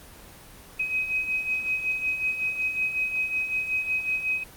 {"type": "beating tone pair", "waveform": "sine", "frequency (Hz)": [2525, 2530.4], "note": ["D#7", "D#7"], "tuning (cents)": [25, 29], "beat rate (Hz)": 5.4, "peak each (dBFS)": [-32, -25], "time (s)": [0.79, 4.44], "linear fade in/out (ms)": 10, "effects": ["pink hiss -47 dBFS RMS until 4.56 s", "Opus 24 kbps"]}